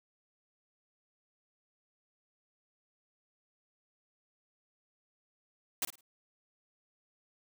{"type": "noise with echo", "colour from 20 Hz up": "white", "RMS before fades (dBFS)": -32, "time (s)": [5.82, 5.85], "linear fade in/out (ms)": 2, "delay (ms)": 53, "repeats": 3, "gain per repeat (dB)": -12, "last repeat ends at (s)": 6.009, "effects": []}